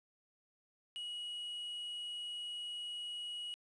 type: tone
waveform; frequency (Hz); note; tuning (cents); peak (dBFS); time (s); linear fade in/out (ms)
triangle; 2910; F#7; -29; -39; 0.96-3.54; 0
effects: resampled to 24000 Hz + 11-bit